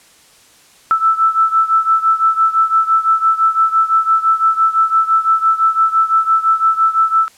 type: beating tone pair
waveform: sine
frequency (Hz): 1318.5 / 1324.4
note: E6 / E6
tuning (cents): 0 / +8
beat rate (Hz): 5.9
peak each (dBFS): -12 / -15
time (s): 0.91-7.28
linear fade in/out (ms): 0
effects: white hiss -47 dBFS RMS until 7.37 s + low-pass 10000 Hz 12 dB/octave